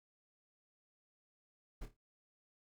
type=noise with echo; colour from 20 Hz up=brown; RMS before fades=-43 dBFS; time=1.81-1.86 s; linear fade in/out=10 ms; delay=27 ms; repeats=4; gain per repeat=-9 dB; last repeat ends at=1.968 s; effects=none